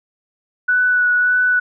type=tone with vibrato; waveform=sine; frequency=1480 Hz; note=F#6; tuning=in tune; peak=-12 dBFS; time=0.68-1.6 s; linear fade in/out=10 ms; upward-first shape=sine; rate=1.7 Hz; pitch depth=15 cents each way; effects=none